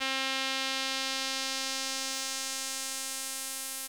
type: tone with band-pass filter sweep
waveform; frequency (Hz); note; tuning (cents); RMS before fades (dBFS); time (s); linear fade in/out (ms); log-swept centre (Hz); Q
sawtooth; 266.4; C4; +31; -34; 0-3.88; 20; 3000 to 11000; 1.2
effects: 9-bit